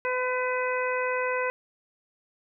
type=harmonic tone with a mistuned harmonic; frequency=505 Hz; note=B4; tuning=39 cents sharp; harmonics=1 / 2 / 3 / 4 / 5; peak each=-28 / -31 / -33 / -34 / -35 dBFS; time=0.05-1.5 s; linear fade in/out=0 ms; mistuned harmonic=4; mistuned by=-16 cents; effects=none